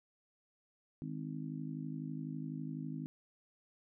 harmonic tone, 52 Hz, G#1, 3 cents sharp, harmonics 3 / 4 / 5 / 6, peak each -42 / -48 / -43 / -49 dBFS, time 1.02-3.06 s, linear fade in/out 0 ms, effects none

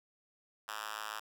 5% pulse tone with high-pass filter, 107 Hz, A2, 48 cents flat, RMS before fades -42 dBFS, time 0.68-1.2 s, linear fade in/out 10 ms, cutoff 1300 Hz, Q 1.4, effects 11-bit

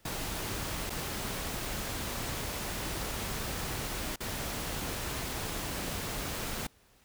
pink noise with dropouts, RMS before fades -36 dBFS, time 0.05-6.67 s, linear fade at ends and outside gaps 5 ms, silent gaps 0.897-0.902 / 4.16-4.204 s, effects pink hiss -64 dBFS RMS until 7.04 s

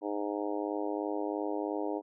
harmonic tone, 103 Hz, G#2, 14 cents flat, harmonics 3 / 4 / 5 / 6 / 7 / 8 / 9, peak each -35 / -37 / -39 / -41 / -42 / -43 / -44 dBFS, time 0.01-2.02 s, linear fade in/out 50 ms, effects none

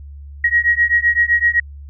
sine beating tone pair, 1892 / 1899.8 Hz, A#6 / A#6, +25 / +32 cents, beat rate 7.8 Hz, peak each -15 dBFS, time 0.44-1.6 s, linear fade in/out 5 ms, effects added 71 Hz sine -32 dBFS peak until 1.89 s

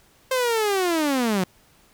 sawtooth linear sweep, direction down, 527 to 176.2 Hz, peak -16 dBFS, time 0.31-1.44 s, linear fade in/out 5 ms, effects pink hiss -57 dBFS RMS until 1.93 s

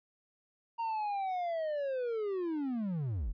triangle linear sweep, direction down, 932.3 to 35.42 Hz, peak -30 dBFS, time 0.78-3.33 s, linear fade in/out 20 ms, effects resampled to 11025 Hz

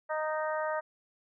harmonic tone, 310 Hz, D#4, 6 cents flat, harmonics 2 / 3 / 4 / 5 / 6, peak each -32 / -36 / -38 / -40 / -42 dBFS, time 0.09-0.81 s, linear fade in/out 20 ms, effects none

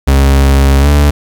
40% pulse tone with pitch glide, 68.5 to 72.57 Hz, C#2 to D2, -20 to -20 cents, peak -4 dBFS, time 0.07-1.11 s, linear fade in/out 10 ms, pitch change +100 cents, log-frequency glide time 0.79-0.89 s, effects 7-bit

